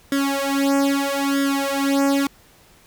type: tone with flanger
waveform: sawtooth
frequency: 277.4 Hz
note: C#4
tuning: 1 cent sharp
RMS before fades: -20 dBFS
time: 0.12-2.27 s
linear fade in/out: 2 ms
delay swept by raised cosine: 0.58 to 3.48 ms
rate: 0.78 Hz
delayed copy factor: +1
effects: pink hiss -52 dBFS RMS until 2.86 s